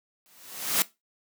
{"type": "noise with exponential growth", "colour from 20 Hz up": "white", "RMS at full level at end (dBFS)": -21, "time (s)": [0.26, 0.82], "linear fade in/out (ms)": 0, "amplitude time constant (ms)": 120, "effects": ["noise-tail reverb RT60 0.2 s tail -17 dB re dry", "high-pass 150 Hz 12 dB/octave"]}